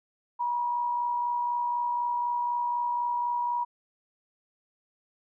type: tone with amplitude modulation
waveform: sine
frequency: 963 Hz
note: B5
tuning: 44 cents flat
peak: -24 dBFS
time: 0.39-3.65 s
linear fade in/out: 20 ms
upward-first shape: sine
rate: 64 Hz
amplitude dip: 35%
effects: none